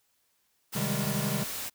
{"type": "noise", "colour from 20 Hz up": "white", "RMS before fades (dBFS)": -36, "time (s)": [0.72, 1.7], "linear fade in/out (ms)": 20}
{"type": "chord", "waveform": "square", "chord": "Ab major seventh", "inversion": "first", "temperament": "equal", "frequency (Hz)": [130.81, 155.56, 196, 207.7], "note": ["C3", "Eb3", "G3", "Ab3"], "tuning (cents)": [0, 0, 0, 0], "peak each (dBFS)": -35, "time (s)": [0.75, 1.44], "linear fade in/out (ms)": 10}
{"effects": ["white hiss -72 dBFS RMS until 1.74 s"]}